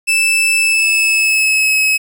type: tone with pitch glide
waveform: 40% pulse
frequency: 2637 to 2565 Hz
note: E7 to E7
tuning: 0 to -48 cents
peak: -10 dBFS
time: 0.07-1.98 s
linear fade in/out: 20 ms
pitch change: -48 cents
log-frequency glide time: 0.55-1.8 s
effects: 8-bit